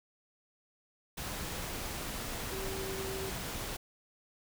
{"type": "tone in noise", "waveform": "sine", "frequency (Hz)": 385, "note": "G4", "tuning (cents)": -31, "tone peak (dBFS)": -39, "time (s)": [2.51, 3.3], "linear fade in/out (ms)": 10, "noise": "pink", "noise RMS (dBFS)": -39, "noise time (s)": [1.17, 3.77], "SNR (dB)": -3, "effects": []}